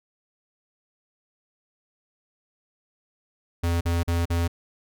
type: tone bursts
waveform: square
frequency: 85.1 Hz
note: F2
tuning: 44 cents flat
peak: -22 dBFS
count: 4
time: 3.63-4.479 s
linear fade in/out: 10 ms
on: 180 ms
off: 43 ms
effects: none